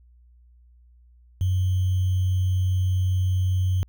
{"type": "tone with sample-and-hold", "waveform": "sine", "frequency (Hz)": 92.5, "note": "F#2", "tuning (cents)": 0, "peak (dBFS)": -19, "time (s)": [1.41, 3.83], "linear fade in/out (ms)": 0, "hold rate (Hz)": 3150, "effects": ["added 60 Hz sine -51 dBFS peak until 3.88 s"]}